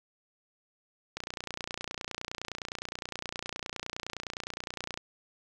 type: click train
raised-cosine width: 0.2 ms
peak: -18 dBFS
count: 114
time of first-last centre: 1.17-4.975 s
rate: 29.7 Hz
effects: none